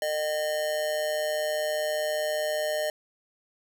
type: tone with amplitude modulation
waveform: square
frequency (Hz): 610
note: D#5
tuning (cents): -34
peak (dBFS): -24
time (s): 0.02-2.9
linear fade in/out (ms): 2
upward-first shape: sine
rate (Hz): 155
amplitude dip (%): 60
effects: none